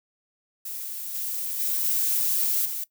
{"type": "noise with level steps", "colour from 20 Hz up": "violet", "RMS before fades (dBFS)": [-34, -30, -26, -24, -31], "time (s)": [0.65, 2.84], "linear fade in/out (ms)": 5, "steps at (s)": [1.14, 1.59, 1.84, 2.65], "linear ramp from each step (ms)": 10, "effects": ["noise-tail reverb RT60 0.1 s tail -19 dB re dry"]}